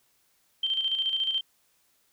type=tone with tremolo; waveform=sine; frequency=3136 Hz; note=G7; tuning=in tune; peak=-23 dBFS; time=0.63-1.41 s; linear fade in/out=5 ms; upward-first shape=square; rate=14 Hz; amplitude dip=50%; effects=white hiss -68 dBFS RMS until 2.12 s